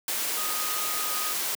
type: tone in noise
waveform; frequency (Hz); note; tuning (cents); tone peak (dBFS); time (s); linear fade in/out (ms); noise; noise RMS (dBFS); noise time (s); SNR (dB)
sine; 1244.5; D#6; 0; -35; 0.37-1.33; 2; white; -29; 0.08-1.55; -9
effects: high-pass 300 Hz 12 dB/octave